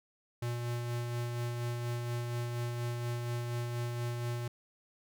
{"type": "tone with tremolo", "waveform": "square", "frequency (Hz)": 119.8, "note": "A#2", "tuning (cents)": 48, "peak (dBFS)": -33, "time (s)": [0.42, 4.48], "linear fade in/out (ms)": 5, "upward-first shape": "sine", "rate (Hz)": 4.2, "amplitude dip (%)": 30, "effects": []}